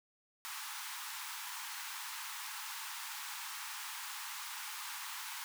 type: high-pass noise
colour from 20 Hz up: pink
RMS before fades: -44 dBFS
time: 0.45-5.44 s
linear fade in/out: 0 ms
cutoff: 830 Hz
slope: 96 dB/octave
effects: none